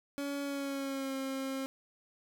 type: tone with pitch glide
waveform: 30% pulse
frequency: 282.2 to 267.9 Hz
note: C#4 to C4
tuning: +31 to +41 cents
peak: -32 dBFS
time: 0.18-1.66 s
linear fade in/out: 0 ms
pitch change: -90 cents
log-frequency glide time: 0.43-1.15 s
effects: none